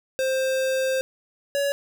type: tone pair in turn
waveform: square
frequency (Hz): 525 / 563.5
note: C5 / C#5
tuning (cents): +6 / +28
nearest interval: minor second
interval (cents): 122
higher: second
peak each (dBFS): -22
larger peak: neither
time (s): 0.19-1.01 / 1.55-1.72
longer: first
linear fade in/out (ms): 0
effects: none